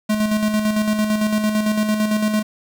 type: tone with tremolo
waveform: square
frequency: 213.5 Hz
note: G#3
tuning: 48 cents sharp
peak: -16 dBFS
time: 0.09-2.43 s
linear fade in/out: 10 ms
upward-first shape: square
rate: 8.9 Hz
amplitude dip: 45%
effects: 7-bit